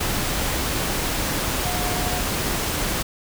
sine tone in noise, 721 Hz, F#5, 45 cents flat, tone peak -30 dBFS, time 1.64-2.21 s, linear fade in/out 10 ms, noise pink, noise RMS -24 dBFS, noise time 0-3.03 s, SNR -9 dB, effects none

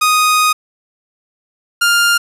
sawtooth tone pair in turn, 1244.5 / 1402.2 Hz, D#6 / F6, 0 / +7 cents, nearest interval major second, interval 207 cents, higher second, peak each -6 dBFS, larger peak neither, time 0.01-0.53 / 1.81-2.18 s, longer first, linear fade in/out 10 ms, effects resampled to 32000 Hz + 7-bit

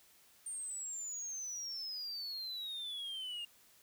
sine exponential sweep, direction down, 8870 to 2806 Hz, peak -37 dBFS, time 0.46-3.45 s, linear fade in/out 5 ms, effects tanh soft clip ceiling -39 dBFS + white hiss -65 dBFS RMS until 3.82 s

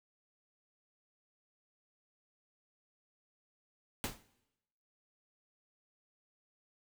pink noise with exponential decay, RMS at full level -33 dBFS, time 4.04-4.23 s, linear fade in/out 0 ms, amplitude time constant 40 ms, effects noise-tail reverb RT60 0.9 s tail -19 dB re dry

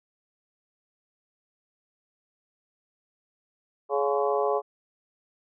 harmonic tone with a mistuned harmonic, 140.4 Hz, C#3, 22 cents sharp, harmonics 3 / 4 / 5 / 6 / 7 / 8, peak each -26 / -28 / -30 / -32 / -33 / -34 dBFS, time 3.89-4.62 s, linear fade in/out 50 ms, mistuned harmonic 7, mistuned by +77 cents, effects none

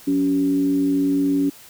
sine tone with frequency modulation, 281.9 Hz, C#4, 29 cents sharp, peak -16 dBFS, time 0.07-1.5 s, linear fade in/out 10 ms, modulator 102 Hz, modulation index 0.44, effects white hiss -45 dBFS RMS until 1.69 s

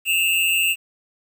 square tone pair together, 2620 / 2794 Hz, E7 / F7, -11 / 0 cents, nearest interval minor second, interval 111 cents, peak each -21 / -20 dBFS, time 0.05-0.76 s, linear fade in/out 50 ms, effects 8-bit

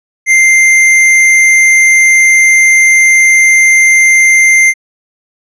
sine tone with hard clipping, 2093 Hz, C7, in tune, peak -5 dBFS, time 0.26-4.74 s, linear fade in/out 50 ms, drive 11 dB, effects low-pass 12000 Hz 12 dB/octave

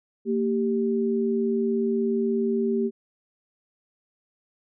sine tone pair together, 229.1 / 392 Hz, A#3 / G4, -30 / 0 cents, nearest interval major sixth, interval 930 cents, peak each -24 dBFS, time 0.25-2.91 s, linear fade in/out 50 ms, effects none

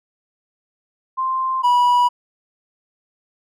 sine / triangle tone pair in turn, 1046.5 / 976.2 Hz, C6 / B5, 0 / -20 cents, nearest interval minor second, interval 120 cents, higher first, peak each -18 / -10 dBFS, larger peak second, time 1.17-1.63 / 1.63-2.09 s, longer neither, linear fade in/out 20 ms, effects none

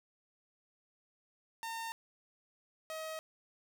sawtooth tone pair in turn, 910 / 633.9 Hz, A#5 / D#5, -42 / +32 cents, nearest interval tritone, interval 626 cents, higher first, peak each -35 / -36 dBFS, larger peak first, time 1.63-1.92 / 2.9-3.19 s, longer neither, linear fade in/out 0 ms, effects none

